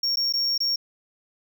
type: tone with dropouts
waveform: triangle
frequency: 5530 Hz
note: F8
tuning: 18 cents flat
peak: -20 dBFS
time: 0.03-0.76 s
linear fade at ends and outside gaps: 5 ms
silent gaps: 0.159-0.17 / 0.326-0.336 / 0.579-0.603 s
effects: none